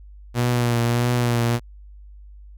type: tone with vibrato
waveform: sawtooth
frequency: 120 Hz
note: B2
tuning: 49 cents flat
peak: -14 dBFS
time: 0.34-1.6 s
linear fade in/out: 50 ms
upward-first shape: triangle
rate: 1.6 Hz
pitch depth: 38 cents each way
effects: added 50 Hz sine -40 dBFS peak until 2.57 s